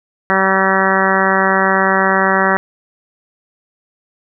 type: harmonic tone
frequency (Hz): 191.6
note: G3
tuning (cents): -39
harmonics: 1 / 2 / 3 / 4 / 5 / 6 / 7 / 8 / 9 / 10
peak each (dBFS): -20 / -20 / -20 / -20 / -20 / -20 / -20 / -20 / -20 / -20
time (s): 0.3-2.57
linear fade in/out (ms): 0
effects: none